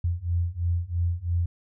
sine beating tone pair, 84.9 / 87.9 Hz, F2 / F2, -48 / +12 cents, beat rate 3 Hz, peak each -27 / -26 dBFS, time 0.04-1.46 s, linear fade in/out 5 ms, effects none

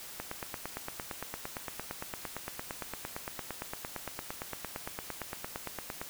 click train, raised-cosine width 0.5 ms, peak -21 dBFS, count 52, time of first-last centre 0.2-6.015 s, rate 8.77 Hz, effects white hiss -46 dBFS RMS until 6.09 s

